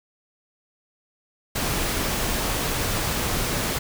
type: noise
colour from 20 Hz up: pink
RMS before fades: -25 dBFS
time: 1.55-3.79 s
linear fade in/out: 10 ms
effects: none